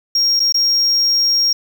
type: tone with dropouts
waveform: sine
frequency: 5580 Hz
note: F8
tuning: 2 cents flat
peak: -9 dBFS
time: 0.15-1.53 s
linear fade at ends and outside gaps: 5 ms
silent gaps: 0.395-0.401 / 0.524-0.543 s
effects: tanh soft clip ceiling -11 dBFS + 7-bit